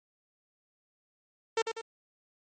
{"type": "tone with echo", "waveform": "sawtooth", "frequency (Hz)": 451, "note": "A4", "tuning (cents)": 43, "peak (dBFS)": -21, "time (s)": [1.57, 1.62], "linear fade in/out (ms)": 5, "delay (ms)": 97, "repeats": 2, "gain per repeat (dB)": -6, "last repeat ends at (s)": 1.814, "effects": ["MP3 32 kbps"]}